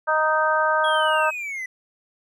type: harmonic tone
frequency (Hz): 311.1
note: D#4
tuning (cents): 0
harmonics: 2 / 3 / 4 / 5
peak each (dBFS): -23 / -23 / -23 / -23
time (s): 0.07-1.31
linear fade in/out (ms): 20
type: linear sweep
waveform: triangle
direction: down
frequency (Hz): 3335 to 1975.5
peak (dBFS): -26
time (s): 0.84-1.66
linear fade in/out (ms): 5
effects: none